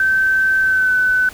sine tone with pitch glide, 1545 to 1508 Hz, G6 to F#6, -26 to +32 cents, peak -12 dBFS, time 0-1.29 s, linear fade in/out 2 ms, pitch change -42 cents, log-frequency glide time 0.61-0.94 s, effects pink hiss -38 dBFS RMS until 1.33 s

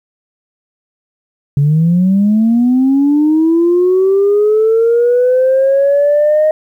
sine linear sweep, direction up, 138.59 to 623 Hz, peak -6 dBFS, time 1.57-6.51 s, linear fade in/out 2 ms, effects tanh soft clip ceiling -4 dBFS + 8-bit

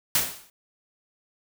white noise with exponential decay, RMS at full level -19 dBFS, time 0.15-0.5 s, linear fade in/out 2 ms, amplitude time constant 75 ms, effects none

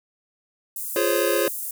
pink high-pass noise, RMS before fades -31 dBFS, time 0.76-1.71 s, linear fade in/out 2 ms, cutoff 9200 Hz, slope 24 dB/octave
square chord, Db major seventh, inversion first, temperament just, 346.5 / 415.8 / 519.7 / 554.4 Hz, F4 / Ab4 / C5 / Db5, -14 / +2 / -12 / 0 cents, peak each -26 dBFS, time 0.96-1.48 s, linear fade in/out 2 ms
effects none

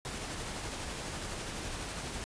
pink noise with tremolo, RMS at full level -38 dBFS, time 0.05-2.24 s, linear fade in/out 0 ms, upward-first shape sine, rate 12 Hz, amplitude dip 25%, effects resampled to 22050 Hz

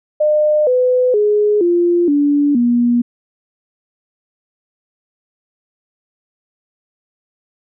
sine tone with pitch steps, 605 / 502.9 / 418 / 347.5 / 288.8 / 240.1 Hz, D#5 / B4 / G#4 / F4 / D4 / B3, -49 / +31 / +11 / -9 / -29 / -49 cents, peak -10 dBFS, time 0.2-3.02 s, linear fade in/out 10 ms, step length 470 ms, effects none

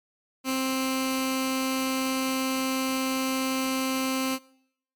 15% pulse tone with notch filter, 262.9 Hz, C4, 8 cents sharp, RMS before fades -27 dBFS, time 0.44-4.39 s, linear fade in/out 50 ms, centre 670 Hz, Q 0.83, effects noise-tail reverb RT60 0.7 s tail -22 dB re dry + MP3 96 kbps

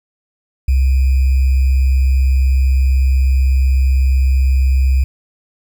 sine tone with sample-and-hold, 65.9 Hz, C2, 13 cents sharp, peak -9 dBFS, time 0.68-5.04 s, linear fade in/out 5 ms, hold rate 2450 Hz, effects none

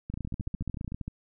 two click trains, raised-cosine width 5 ms, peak -22 / -23 dBFS, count 15 / 12, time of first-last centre 0.14-1.08 / 0.1-0.921 s, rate 14.9 / 13.4 Hz, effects none

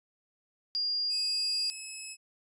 sine tone, 4820 Hz, D8, 44 cents sharp, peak -28 dBFS, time 0.75-1.7 s, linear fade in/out 0 ms
5% pulse tone with pitch glide, 2563 to 2582 Hz, E7 to E7, -49 to -37 cents, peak -30 dBFS, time 1.09-2.17 s, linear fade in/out 50 ms, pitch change +12 cents, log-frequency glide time 1.23-1.68 s
effects resampled to 24000 Hz

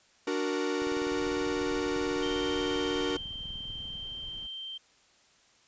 45% pulse chord, D augmented, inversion none, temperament equal, 293.7 / 370 / 466.2 Hz, D4 / F#4 / A#4, 0 / 0 / 0 cents, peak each -33 dBFS, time 0.27-3.17 s, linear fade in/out 5 ms
click train, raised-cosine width 5 ms, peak -36 dBFS, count 64, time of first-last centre 0.82-3.954 s, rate 20.1 Hz
brown noise, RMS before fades -48 dBFS, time 1.1-4.47 s, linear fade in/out 10 ms
sine tone, 3136 Hz, G7, in tune, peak -37 dBFS, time 2.22-4.78 s, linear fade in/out 10 ms
effects white hiss -63 dBFS RMS until 5.67 s + resampled to 16000 Hz

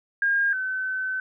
sine tone pair in turn, 1617 / 1523.3 Hz, G#6 / F#6, -47 / +50 cents, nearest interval minor second, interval 103 cents, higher first, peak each -19 / -25 dBFS, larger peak first, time 0.22-0.53 / 0.53-1.2 s, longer second, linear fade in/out 2 ms, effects none

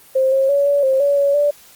sine tone with pitch steps, 527 / 537 / 565 / 570 / 531 / 568 / 563 / 582 Hz, C5 / C5 / C#5 / C#5 / C5 / C#5 / C#5 / D5, +12 / +45 / +33 / +48 / +25 / +42 / +27 / -16 cents, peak -12 dBFS, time 0.15-1.51 s, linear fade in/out 10 ms, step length 170 ms, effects white hiss -46 dBFS RMS until 1.75 s + Opus 24 kbps

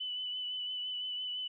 sine tone with vibrato, 2991 Hz, F#7, 18 cents sharp, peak -35 dBFS, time 0-1.48 s, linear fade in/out 10 ms, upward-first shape triangle, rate 5.9 Hz, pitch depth 26 cents each way, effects none

